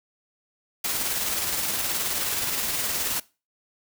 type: noise with tremolo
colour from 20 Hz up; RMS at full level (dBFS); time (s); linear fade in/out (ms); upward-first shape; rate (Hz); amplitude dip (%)
white; -26; 0.84-3.2; 5; square; 19; 25
effects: noise-tail reverb RT60 0.3 s tail -21 dB re dry